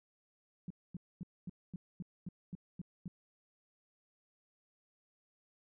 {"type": "tone bursts", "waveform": "sine", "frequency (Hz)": 177.7, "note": "F3", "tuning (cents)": 30, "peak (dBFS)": -39, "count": 10, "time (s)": [0.68, 3.08], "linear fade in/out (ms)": 2, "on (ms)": 24, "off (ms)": 240, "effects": []}